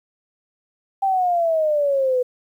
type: exponential sweep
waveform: sine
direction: down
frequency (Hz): 790 to 493.9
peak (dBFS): -16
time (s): 1.02-2.23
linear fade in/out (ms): 10
effects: 9-bit